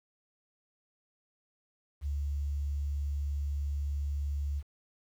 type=tone with quantisation; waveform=sine; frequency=71.6 Hz; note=D2; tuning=43 cents flat; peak=-30 dBFS; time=2.01-4.63 s; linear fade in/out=50 ms; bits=10; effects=none